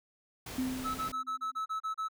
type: noise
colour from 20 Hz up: pink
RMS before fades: -43 dBFS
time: 0.46-1.12 s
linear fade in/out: 5 ms
type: tone with exponential decay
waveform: sine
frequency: 257.6 Hz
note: C4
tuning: 27 cents flat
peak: -28 dBFS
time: 0.58-1.6 s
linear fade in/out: 5 ms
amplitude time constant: 220 ms
type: tone bursts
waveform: triangle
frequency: 1300 Hz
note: E6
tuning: 24 cents flat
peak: -30 dBFS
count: 9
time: 0.84-2.086 s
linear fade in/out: 20 ms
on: 110 ms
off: 32 ms
effects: none